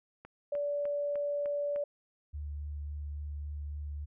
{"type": "click train", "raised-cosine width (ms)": 0.5, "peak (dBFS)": -33, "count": 6, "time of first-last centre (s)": [0.25, 1.761], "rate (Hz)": 3.31}
{"type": "tone", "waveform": "sine", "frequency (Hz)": 578, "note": "D5", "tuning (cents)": -28, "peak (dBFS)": -30, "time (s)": [0.52, 1.84], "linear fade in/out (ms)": 5}
{"type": "tone with vibrato", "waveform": "sine", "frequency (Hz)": 73.42, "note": "D2", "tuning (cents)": 0, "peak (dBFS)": -36, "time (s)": [2.33, 4.06], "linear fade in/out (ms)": 20, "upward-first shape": "sine", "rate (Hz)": 3.6, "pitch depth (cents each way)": 11}
{"effects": []}